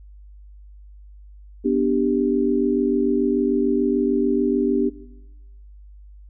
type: chord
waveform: sine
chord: G major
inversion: first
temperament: equal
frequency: 246.9 / 293.7 / 392 Hz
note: B3 / D4 / G4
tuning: 0 / 0 / 0 cents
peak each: -21 dBFS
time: 1.64-4.9 s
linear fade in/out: 20 ms
effects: noise-tail reverb RT60 1.0 s tail -18 dB re dry + added 50 Hz sine -41 dBFS peak until 6.29 s